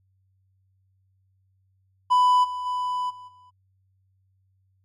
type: tone with level steps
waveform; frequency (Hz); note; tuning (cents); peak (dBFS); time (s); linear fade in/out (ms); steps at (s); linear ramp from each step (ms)
triangle; 996; B5; +14; -13 / -26 / -22 / -38 / -48; 2.1-3.51; 20; 2.43 / 2.65 / 3.09 / 3.27; 20
effects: added 95 Hz sine -63 dBFS peak until 4.84 s + MP3 48 kbps